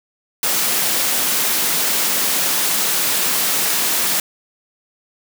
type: high-pass noise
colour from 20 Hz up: white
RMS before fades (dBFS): -18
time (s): 0.43-4.2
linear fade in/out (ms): 2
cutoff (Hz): 150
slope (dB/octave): 24
effects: none